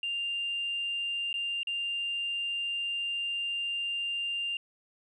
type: tone with dropouts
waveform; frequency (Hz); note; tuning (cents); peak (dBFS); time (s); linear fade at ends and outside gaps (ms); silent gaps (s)
sine; 2794; F7; 0; -29; 0.03-4.57; 2; 1.329-1.34 / 1.632-1.671
effects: tanh soft clip ceiling -25 dBFS